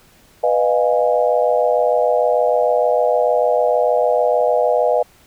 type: chord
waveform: sine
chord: F half-diminished seventh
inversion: second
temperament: equal with one note detuned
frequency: 493.9 / 611.9 / 698.5 / 830.6 Hz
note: Cb5 / Eb5 / F5 / Ab5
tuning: 0 / -29 / 0 / 0 cents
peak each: -17 / -17 / -19 / -23 dBFS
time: 0.43-5.03 s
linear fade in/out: 10 ms
effects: pink hiss -51 dBFS RMS until 5.26 s